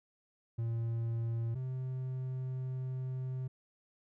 triangle tone pair in turn, 115.3 / 129.42 Hz, A#2 / C3, -19 / -19 cents, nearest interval major second, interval 200 cents, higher second, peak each -30 / -33 dBFS, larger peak first, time 0.58-1.55 / 1.55-3.48 s, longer second, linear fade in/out 10 ms, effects none

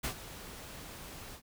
pink noise with ADSR envelope, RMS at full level -33 dBFS, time 0.03-1.42 s, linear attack 17 ms, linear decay 88 ms, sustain -14 dB, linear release 82 ms, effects none

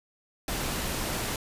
pink noise, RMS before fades -31 dBFS, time 0.48-1.36 s, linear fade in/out 2 ms, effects resampled to 32000 Hz

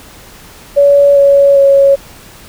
sine tone with pitch steps, 567 / 560.2 / 553.4 Hz, C#5 / C#5 / C#5, +39 / +18 / -3 cents, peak -3 dBFS, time 0.76-1.96 s, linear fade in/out 20 ms, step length 400 ms, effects pink hiss -36 dBFS RMS until 2.48 s

